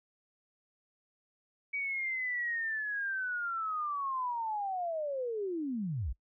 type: linear sweep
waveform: sine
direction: down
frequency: 2274 to 46.25 Hz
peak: -32 dBFS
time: 1.73-6.13 s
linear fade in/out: 10 ms
effects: noise-tail reverb RT60 0.1 s tail -22 dB re dry

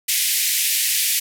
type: band-pass noise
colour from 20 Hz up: white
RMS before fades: -20 dBFS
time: 0.08-1.2 s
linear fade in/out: 10 ms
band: 1900 to 15000 Hz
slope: 48 dB/octave
effects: none

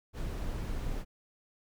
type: noise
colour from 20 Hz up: brown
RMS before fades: -35 dBFS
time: 0.13-1.05 s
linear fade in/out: 50 ms
effects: none

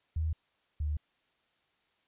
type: tone pair in turn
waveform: sine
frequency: 79.3 / 74.85 Hz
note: D#2 / D2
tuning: +33 / +33 cents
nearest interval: minor second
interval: 100 cents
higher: first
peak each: -28 / -29 dBFS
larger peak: first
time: 0.16-0.33 / 0.8-0.97 s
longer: neither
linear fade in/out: 5 ms
effects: white hiss -73 dBFS RMS until 2.07 s + resampled to 8000 Hz

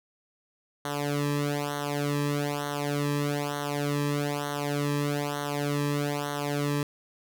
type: tone with flanger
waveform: sawtooth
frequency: 144.8 Hz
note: D3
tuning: 24 cents flat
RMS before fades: -29 dBFS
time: 0.85-6.83 s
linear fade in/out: 2 ms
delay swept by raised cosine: 0.4 to 1.4 ms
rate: 1.1 Hz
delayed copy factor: -1
effects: none

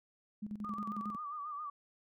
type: tone with tremolo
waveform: sine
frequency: 209.5 Hz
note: G#3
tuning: 15 cents sharp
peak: -37 dBFS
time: 0.42-1.16 s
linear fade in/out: 10 ms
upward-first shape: square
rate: 11 Hz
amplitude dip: 75%
type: tone with vibrato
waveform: sine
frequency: 1185 Hz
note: D6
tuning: 15 cents sharp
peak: -39 dBFS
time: 0.64-1.7 s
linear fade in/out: 5 ms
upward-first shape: sine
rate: 7.4 Hz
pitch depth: 73 cents each way
effects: none

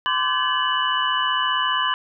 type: tone cluster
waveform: sine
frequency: 1026 / 1161 / 1546 / 1705 / 2965 Hz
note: C6 / D6 / G6 / G#6 / F#7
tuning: -34 / -20 / -24 / +45 / +3 cents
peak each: -23 / -26 / -29 / -27 / -24 dBFS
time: 0.06-1.94 s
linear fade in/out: 0 ms
effects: none

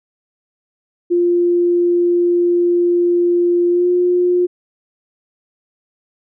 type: tone with pitch glide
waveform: sine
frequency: 349.2 to 356.5 Hz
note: F4 to F4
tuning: 0 to +36 cents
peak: -11 dBFS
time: 1.1-4.47 s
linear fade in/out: 20 ms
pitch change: +36 cents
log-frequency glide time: 3.7-3.88 s
effects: none

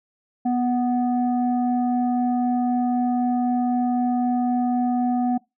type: tone pair together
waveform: sine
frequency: 245.7 / 741 Hz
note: B3 / F#5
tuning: -9 / +2 cents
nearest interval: octave + perfect fifth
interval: 1911 cents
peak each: -19 / -23 dBFS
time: 0.45-5.38 s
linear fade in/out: 10 ms
effects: noise-tail reverb RT60 0.2 s tail -23 dB re dry + tanh soft clip ceiling -13 dBFS

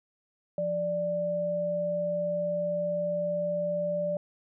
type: tone pair together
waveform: sine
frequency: 173.65 / 589 Hz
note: F3 / D5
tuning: -10 / +5 cents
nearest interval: octave + major sixth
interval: 2115 cents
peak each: -36 / -27 dBFS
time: 0.58-4.17 s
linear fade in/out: 2 ms
effects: none

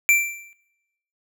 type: tone with exponential decay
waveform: square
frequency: 2349 Hz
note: D7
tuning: in tune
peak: -12 dBFS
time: 0.09-0.53 s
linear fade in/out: 0 ms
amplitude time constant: 95 ms
effects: noise-tail reverb RT60 0.9 s tail -21 dB re dry

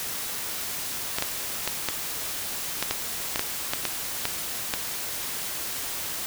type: clicks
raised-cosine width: 0.2 ms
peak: -7 dBFS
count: 12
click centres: 1.185 / 1.224 / 1.676 / 1.887 / 2.826 / 2.91 / 3.359 / 3.394 / 3.735 / 3.853 / 4.254 / 4.738 s
effects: white hiss -32 dBFS RMS until 6.26 s

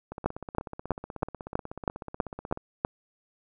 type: two click trains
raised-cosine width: 1 ms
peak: -10 / -23 dBFS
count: 9 / 41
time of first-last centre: 0.26-2.849 / 0.12-2.574 s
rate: 3.09 / 16.3 Hz
effects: none

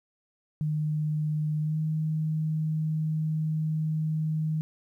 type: tone with pitch glide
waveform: sine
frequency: 152.7 to 156.27 Hz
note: D#3 to D#3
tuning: -32 to +8 cents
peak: -25 dBFS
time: 0.61-4.61 s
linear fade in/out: 0 ms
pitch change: +40 cents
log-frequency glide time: 1.61-1.78 s
effects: 11-bit

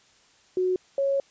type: tone pair in turn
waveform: sine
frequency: 368 / 551.4 Hz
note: F#4 / C#5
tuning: -9 / -9 cents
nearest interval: perfect fifth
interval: 700 cents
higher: second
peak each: -21 dBFS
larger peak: neither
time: 0.57-0.76 / 0.98-1.2 s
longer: second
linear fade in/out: 2 ms
effects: white hiss -59 dBFS RMS until 1.3 s + resampled to 16000 Hz

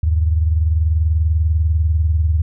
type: tone pair together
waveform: sine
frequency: 77.78 / 98 Hz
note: D#2 / G2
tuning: 0 / 0 cents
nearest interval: major third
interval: 400 cents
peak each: -13 / -22 dBFS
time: 0.03-2.42 s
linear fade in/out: 5 ms
effects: none

